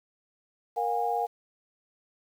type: tone cluster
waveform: sine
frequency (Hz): 469.6 / 716 / 814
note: A#4 / F5 / G#5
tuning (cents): +13 / +43 / -35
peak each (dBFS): -32 / -29 / -29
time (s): 0.76-1.27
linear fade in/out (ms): 20
effects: 9-bit